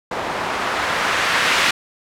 blue noise with low-pass filter sweep, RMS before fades -20 dBFS, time 0.11-1.71 s, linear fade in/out 5 ms, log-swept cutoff 820 to 2300 Hz, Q 0.95, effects none

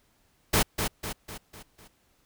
pink noise with echo, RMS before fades -22 dBFS, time 0.53-0.63 s, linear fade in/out 10 ms, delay 250 ms, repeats 5, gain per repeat -6 dB, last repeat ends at 1.88 s, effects pink hiss -67 dBFS RMS until 2.25 s

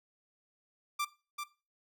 sawtooth tone with echo, 1180 Hz, D6, 8 cents sharp, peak -27 dBFS, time 0.99-1.05 s, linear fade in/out 10 ms, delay 390 ms, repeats 1, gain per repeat -6 dB, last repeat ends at 1.44 s, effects noise-tail reverb RT60 0.3 s tail -17 dB re dry

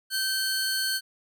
sawtooth tone pair together, 1549 / 4384 Hz, G6 / C#8, -21 / -20 cents, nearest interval octave + tritone, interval 1801 cents, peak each -25 dBFS, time 0.1-1.01 s, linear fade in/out 50 ms, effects none

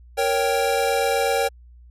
square chord, G diminished, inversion first, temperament equal, 466.2 / 554.4 / 784 Hz, Bb4 / Db5 / G5, 0 / 0 / 0 cents, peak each -24 dBFS, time 0.17-1.49 s, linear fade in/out 20 ms, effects added 60 Hz sine -44 dBFS peak until 1.9 s + resampled to 32000 Hz

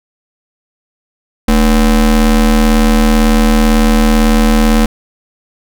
square ring-modulated tone, 131 Hz, C3, 2 cents sharp, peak -4 dBFS, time 1.48-4.86 s, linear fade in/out 5 ms, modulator 92 Hz, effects none

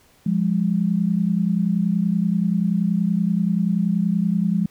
sine tone pair together, 174.92 / 205.4 Hz, F3 / G#3, +3 / -19 cents, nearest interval minor third, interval 278 cents, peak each -20 dBFS, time 0.26-4.66 s, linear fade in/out 5 ms, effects pink hiss -56 dBFS RMS until 4.7 s

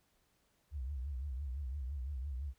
sine tone with vibrato, 67.5 Hz, C#2, 45 cents flat, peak -37 dBFS, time 0.71-2.54 s, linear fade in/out 50 ms, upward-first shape triangle, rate 5.9 Hz, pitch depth 200 cents each way, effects pink hiss -75 dBFS RMS until 2.58 s

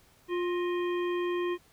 harmonic tone with a mistuned harmonic, 352.7 Hz, F4, 17 cents sharp, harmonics 1 / 3 / 5 / 7 / 9, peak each -28 / -38 / -42 / -45 / -47 dBFS, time 0.28-1.58 s, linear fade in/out 50 ms, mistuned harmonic 5, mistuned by +91 cents, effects pink hiss -62 dBFS RMS until 1.72 s

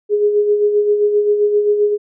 sine tone with tremolo, 415.3 Hz, G#4, in tune, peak -9 dBFS, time 0.09-1.98 s, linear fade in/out 50 ms, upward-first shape sine, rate 7.6 Hz, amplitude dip 50%, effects none

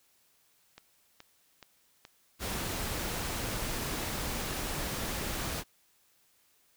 click train, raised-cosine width 0.2 ms, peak -30 dBFS, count 7, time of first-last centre 0.78-3.322 s, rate 2.36 Hz
pink noise, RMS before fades -35 dBFS, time 2.39-5.64 s, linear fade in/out 50 ms
effects white hiss -68 dBFS RMS until 6.76 s

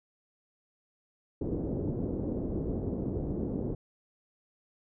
white low-pass noise, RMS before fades -33 dBFS, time 1.41-3.75 s, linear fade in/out 5 ms, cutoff 400 Hz, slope 24 dB/octave, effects none

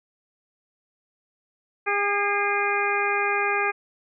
harmonic tone with a mistuned harmonic, 405.5 Hz, G#4, 41 cents flat, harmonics 1 / 2 / 3 / 4 / 5 / 6, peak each -28 / -28 / -28 / -28 / -29 / -28 dBFS, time 1.86-3.72 s, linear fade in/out 20 ms, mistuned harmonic 5, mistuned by +49 cents, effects none

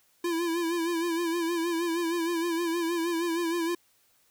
square tone with vibrato, 337.5 Hz, E4, 41 cents sharp, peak -27 dBFS, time 0.24-3.75 s, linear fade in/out 5 ms, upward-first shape sine, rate 6.4 Hz, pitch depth 61 cents each way, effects white hiss -66 dBFS RMS until 4.3 s

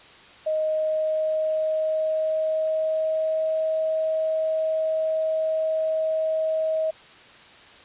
sine tone with pitch glide, 624 to 634.5 Hz, D#5 to D#5, +5 to +34 cents, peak -21 dBFS, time 0.46-6.91 s, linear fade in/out 10 ms, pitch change +29 cents, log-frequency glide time 0.64-3.61 s, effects white hiss -48 dBFS RMS until 7.84 s + resampled to 8000 Hz

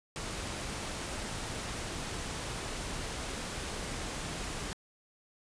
pink noise, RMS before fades -38 dBFS, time 0.16-4.73 s, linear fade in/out 0 ms, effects resampled to 22050 Hz

